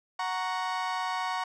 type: chord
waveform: 35% pulse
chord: F# major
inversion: none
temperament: equal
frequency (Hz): 740 / 932.3 / 1108.7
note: F#5 / A#5 / C#6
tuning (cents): 0 / 0 / 0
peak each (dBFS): -32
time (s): 0.19-1.44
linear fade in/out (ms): 5
effects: low-pass 5000 Hz 12 dB/octave